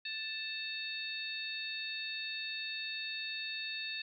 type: harmonic tone with a mistuned harmonic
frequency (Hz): 880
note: A5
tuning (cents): 0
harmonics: 2 / 3 / 4 / 5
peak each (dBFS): -45 / -41 / -43 / -44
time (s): 0.05-4.02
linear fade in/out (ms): 5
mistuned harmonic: 4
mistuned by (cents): +81
effects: none